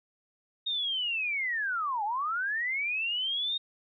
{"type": "linear two-way sweep", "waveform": "sine", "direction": "down then up", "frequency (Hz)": [3729, 797, 3729], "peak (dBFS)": -28, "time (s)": [0.66, 3.58], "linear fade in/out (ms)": 10, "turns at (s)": 2.04, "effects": []}